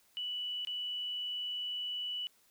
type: tone with dropouts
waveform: sine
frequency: 2960 Hz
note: F#7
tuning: in tune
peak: -35 dBFS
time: 0.17-2.27 s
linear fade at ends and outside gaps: 0 ms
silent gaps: 0.649-0.672 s
effects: white hiss -68 dBFS RMS until 2.5 s